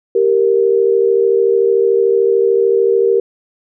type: tone pair together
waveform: sine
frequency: 392.2 / 465.7 Hz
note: G4 / A#4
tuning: +1 / -2 cents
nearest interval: minor third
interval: 297 cents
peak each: -12 dBFS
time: 0.15-3.2 s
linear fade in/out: 5 ms
effects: none